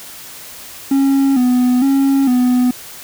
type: tone with vibrato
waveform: triangle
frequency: 261 Hz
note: C4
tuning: 4 cents flat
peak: -8 dBFS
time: 0.91-2.71 s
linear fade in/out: 5 ms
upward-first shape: square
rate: 1.1 Hz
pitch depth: 81 cents each way
effects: white hiss -34 dBFS RMS until 3.03 s